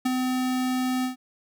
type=tone with ADSR envelope; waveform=square; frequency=255.2 Hz; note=C4; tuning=43 cents flat; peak=-20 dBFS; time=0.05-1.16 s; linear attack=10 ms; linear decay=19 ms; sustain=-4 dB; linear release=120 ms; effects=none